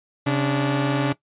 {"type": "tone pair together", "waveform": "sawtooth", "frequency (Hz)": [135.6, 290.7], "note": ["C#3", "D4"], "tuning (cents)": [-38, -18], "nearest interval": "octave + minor second", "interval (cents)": 1320, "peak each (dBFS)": -18, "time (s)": [0.26, 1.13], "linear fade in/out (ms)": 10, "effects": ["noise-tail reverb RT60 0.1 s tail -17 dB re dry", "resampled to 8000 Hz"]}